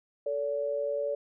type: tone pair together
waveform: sine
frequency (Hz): 441.3 / 572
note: A4 / D5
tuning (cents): +5 / -46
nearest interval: major third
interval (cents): 449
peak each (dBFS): -34 / -29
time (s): 0.26-1.15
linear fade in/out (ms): 5
effects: none